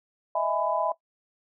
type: chord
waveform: sine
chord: E major seventh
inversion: third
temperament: equal with one note detuned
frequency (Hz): 622.3 / 659.3 / 830.6 / 999.8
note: D#5 / E5 / G#5 / B5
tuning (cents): 0 / 0 / 0 / +21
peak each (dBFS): -30 / -27 / -31 / -29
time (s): 0.35-0.92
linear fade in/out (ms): 5
effects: noise-tail reverb RT60 0.1 s tail -17 dB re dry